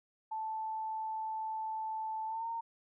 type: tone with pitch glide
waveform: sine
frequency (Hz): 878 to 917.9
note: A5 to A#5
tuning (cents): -4 to -27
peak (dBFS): -35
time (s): 0.31-2.61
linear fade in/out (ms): 10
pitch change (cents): +77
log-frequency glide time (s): 2.27-2.47
effects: none